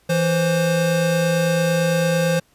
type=tone pair together; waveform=square; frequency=165.36 / 525 Hz; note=E3 / C5; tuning=+6 / +6 cents; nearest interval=octave + minor sixth; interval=2000 cents; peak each=-20 dBFS; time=0.09-2.4 s; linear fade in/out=10 ms; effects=pink hiss -59 dBFS RMS until 2.54 s + resampled to 32000 Hz